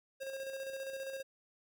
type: tone with tremolo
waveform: square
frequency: 538 Hz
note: C5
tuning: 48 cents sharp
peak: -39 dBFS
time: 0.2-1.23 s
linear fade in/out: 20 ms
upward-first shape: square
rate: 15 Hz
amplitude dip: 40%
effects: none